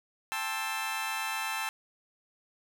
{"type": "chord", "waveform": "20% pulse", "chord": "A minor seventh", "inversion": "third", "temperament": "just", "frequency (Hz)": [792, 880, 1056, 1320], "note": ["G5", "A5", "C6", "E6"], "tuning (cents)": [18, 0, 16, 2], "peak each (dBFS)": [-35, -31, -35, -32], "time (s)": [0.32, 1.69], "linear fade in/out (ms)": 0, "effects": []}